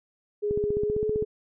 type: tone with pitch glide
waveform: sine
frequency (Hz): 415.3 to 428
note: G#4 to A4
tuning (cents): 0 to -48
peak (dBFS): -24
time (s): 0.42-1.25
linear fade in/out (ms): 20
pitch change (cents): +52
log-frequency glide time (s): 0.8-1.04
type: click train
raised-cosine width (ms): 3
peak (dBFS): -19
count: 12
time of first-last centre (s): 0.51-1.224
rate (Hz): 15.4
effects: none